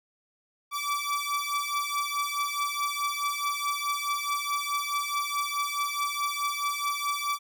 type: beating tone pair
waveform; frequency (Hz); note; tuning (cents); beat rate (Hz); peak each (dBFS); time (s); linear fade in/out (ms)
sawtooth; 1155 / 1159.7; D6 / D6; -29 / -22; 4.7; -27; 0.71-7.39; 50
effects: none